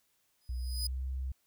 sawtooth tone with exponential growth, 4983 Hz, D#8, 2 cents sharp, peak -29 dBFS, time 0.41-0.87 s, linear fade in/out 5 ms, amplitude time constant 100 ms
sine tone with pitch glide, 61.74 to 65.37 Hz, B1 to C2, 0 to -1 cents, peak -33 dBFS, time 0.49-1.32 s, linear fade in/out 5 ms, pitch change +99 cents, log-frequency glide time 0.6-1.04 s
effects white hiss -74 dBFS RMS until 1.46 s

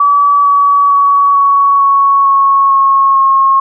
sine tone with pitch steps, 1146 / 1136.8 / 1127.6 / 1118.5 / 1109.5 / 1100.6 / 1091.7 / 1082.9 Hz, D6 / C#6 / C#6 / C#6 / C#6 / C#6 / C#6 / C#6, -43 / +43 / +29 / +15 / +1 / -13 / -27 / -41 cents, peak -5 dBFS, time 0-3.6 s, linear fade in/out 5 ms, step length 450 ms, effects none

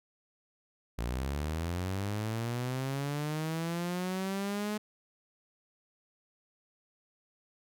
sawtooth linear sweep, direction up, 56.2 to 213 Hz, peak -28 dBFS, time 0.98-4.78 s, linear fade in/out 10 ms, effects none

